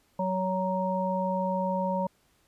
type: harmonic tone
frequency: 186.7 Hz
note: F#3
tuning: 16 cents sharp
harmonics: 1 / 3 / 5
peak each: -30 / -30 / -30 dBFS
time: 0.19-2.07 s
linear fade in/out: 5 ms
effects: pink hiss -67 dBFS RMS until 2.47 s + resampled to 32000 Hz